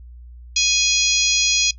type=harmonic tone; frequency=830 Hz; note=G#5; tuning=1 cent flat; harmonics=3 / 4 / 5 / 6 / 7 / 8; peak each=-22 / -22 / -22 / -22 / -22 / -22 dBFS; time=0.56-1.71 s; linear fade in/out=5 ms; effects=noise-tail reverb RT60 0.1 s tail -20 dB re dry + added 60 Hz sine -37 dBFS peak until 1.78 s